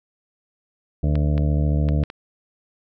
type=harmonic tone; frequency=74 Hz; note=D2; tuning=14 cents sharp; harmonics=1 / 2 / 3 / 4 / 6 / 7 / 8 / 9; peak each=-19 / -21 / -30 / -30 / -37 / -36 / -38 / -38 dBFS; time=1.03-2.04 s; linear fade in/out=5 ms
type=clicks; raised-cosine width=0.3 ms; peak=-18 dBFS; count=5; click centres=1.155 / 1.379 / 1.888 / 2.037 / 2.101 s
effects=none